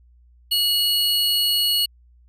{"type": "tone pair together", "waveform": "square", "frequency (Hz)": [2909, 4359], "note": ["F#7", "C#8"], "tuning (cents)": [-30, -30], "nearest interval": "perfect fifth", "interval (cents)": 700, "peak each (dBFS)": -21, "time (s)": [0.51, 1.86], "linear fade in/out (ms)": 10, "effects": ["added 60 Hz sine -50 dBFS peak until 2.28 s"]}